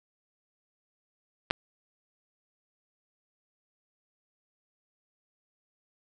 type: clicks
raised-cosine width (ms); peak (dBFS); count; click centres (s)
0.3; -27 / -7; 2; 1.503 / 1.509
effects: none